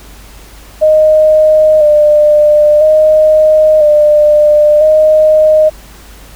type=tone with vibrato; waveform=sine; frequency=609 Hz; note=D#5; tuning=37 cents flat; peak=-3 dBFS; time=0.81-5.7 s; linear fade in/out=20 ms; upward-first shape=square; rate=0.5 Hz; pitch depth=29 cents each way; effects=added 50 Hz sine -34 dBFS peak until 6.35 s + pink hiss -37 dBFS RMS until 6.35 s